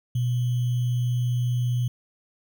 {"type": "tone with sample-and-hold", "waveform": "sine", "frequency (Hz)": 122.6, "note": "B2", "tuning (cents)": -12, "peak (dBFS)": -21, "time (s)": [0.15, 1.88], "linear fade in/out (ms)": 5, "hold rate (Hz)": 3150, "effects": []}